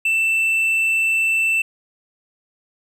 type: tone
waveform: triangle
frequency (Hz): 2664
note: E7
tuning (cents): +18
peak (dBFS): -14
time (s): 0.05-1.62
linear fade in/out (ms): 5
effects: none